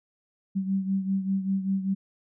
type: beating tone pair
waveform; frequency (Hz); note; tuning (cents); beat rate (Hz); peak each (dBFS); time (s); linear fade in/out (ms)
sine; 192.1 / 197.2; G3 / G3; -35 / +11; 5.1; -25 / -31; 0.55-1.95; 20
effects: none